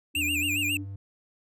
sine tone, 294.3 Hz, D4, 4 cents sharp, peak -33 dBFS, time 0.14-0.86 s, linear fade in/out 50 ms
square tone with vibrato, 2600 Hz, E7, 24 cents flat, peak -26 dBFS, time 0.15-0.77 s, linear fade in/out 2 ms, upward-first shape sine, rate 7.3 Hz, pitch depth 150 cents each way
triangle tone with pitch glide, 85.6 to 98.33 Hz, F2 to G2, -34 to +6 cents, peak -33 dBFS, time 0.16-0.96 s, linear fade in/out 5 ms, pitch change +240 cents, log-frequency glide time 0.39-0.53 s
effects none

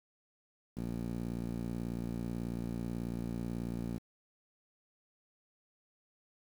sawtooth tone with band-pass filter, 58.27 Hz, A#1, in tune, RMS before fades -38 dBFS, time 0.76-3.99 s, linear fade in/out 20 ms, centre 220 Hz, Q 1.9, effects 9-bit

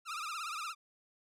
sawtooth tone with vibrato, 1281 Hz, E6, 50 cents flat, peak -34 dBFS, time 0.05-0.75 s, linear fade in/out 50 ms, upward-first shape triangle, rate 17 Hz, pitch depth 160 cents each way, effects low-pass 10000 Hz 12 dB/octave

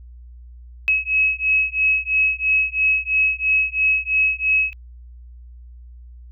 sine beating tone pair, 2564 / 2567 Hz, E7 / E7, -49 / -47 cents, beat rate 3 Hz, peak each -19 dBFS, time 0.88-4.73 s, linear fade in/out 0 ms, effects added 60 Hz sine -38 dBFS peak until 6.31 s

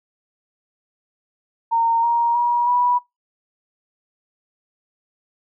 sine tone with pitch steps, 920 / 938.8 / 958 / 977.5 Hz, A#5 / A#5 / A#5 / B5, -23 / +12 / +47 / -18 cents, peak -15 dBFS, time 1.71-2.99 s, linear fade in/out 20 ms, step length 320 ms, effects noise-tail reverb RT60 0.2 s tail -23 dB re dry

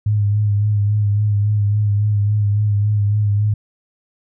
sine tone with vibrato, 103.83 Hz, G#2, in tune, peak -13 dBFS, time 0.06-3.54 s, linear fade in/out 5 ms, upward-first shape sine, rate 3.6 Hz, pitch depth 35 cents each way, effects none

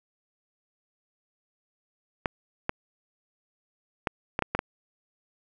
clicks, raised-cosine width 0.5 ms, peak -10 dBFS, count 7, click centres 2.258 / 2.694 / 4.072 / 4.391 / 4.423 / 4.55 / 4.591 s, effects none

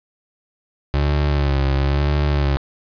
30% pulse tone with vibrato, 70.7 Hz, C#2, 35 cents sharp, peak -13 dBFS, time 0.94-2.57 s, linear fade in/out 0 ms, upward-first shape sine, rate 1 Hz, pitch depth 68 cents each way, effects resampled to 11025 Hz + 9-bit

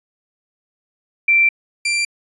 sine / sawtooth tone pair in turn, 2349 / 2362 Hz, D7 / D7, 0 / +9 cents, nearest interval unison, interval 9 cents, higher second, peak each -10 / -13 dBFS, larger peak first, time 1.28-1.49 / 1.85-2.05 s, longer first, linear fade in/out 5 ms, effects resampled to 24000 Hz

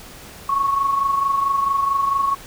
sine tone pair together, 1102.5 / 1127 Hz, C#6 / C#6, -10 / +28 cents, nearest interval unison, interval 38 cents, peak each -17 / -25 dBFS, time 0.49-2.35 s, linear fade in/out 5 ms, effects pink hiss -40 dBFS RMS until 2.46 s

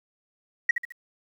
sine tone with echo, 1909 Hz, A#6, 41 cents sharp, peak -14 dBFS, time 0.69-0.71 s, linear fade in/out 5 ms, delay 71 ms, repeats 3, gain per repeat -8 dB, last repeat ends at 0.923 s, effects tanh soft clip ceiling -12 dBFS + 9-bit

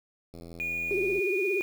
click train, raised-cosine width 2 ms, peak -32 dBFS, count 73, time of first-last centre 0.34-1.191 s, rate 84.6 Hz
sine tone, 2444 Hz, D#7, 32 cents flat, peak -29 dBFS, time 0.6-1.62 s, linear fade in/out 0 ms
sine tone with vibrato, 384 Hz, G4, 36 cents flat, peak -26 dBFS, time 0.91-1.61 s, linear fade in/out 0 ms, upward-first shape triangle, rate 17 Hz, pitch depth 150 cents each way
effects 8-bit

